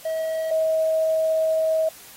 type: tone pair in turn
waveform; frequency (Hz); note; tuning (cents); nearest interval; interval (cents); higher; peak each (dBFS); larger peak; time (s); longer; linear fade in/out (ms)
triangle / sine; 641 / 638.1; E5 / D#5; -49 / +44; unison; 7; first; -21 / -18; second; 0.05-0.51 / 0.51-1.89; second; 5
effects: white hiss -45 dBFS RMS until 2.16 s + AAC 48 kbps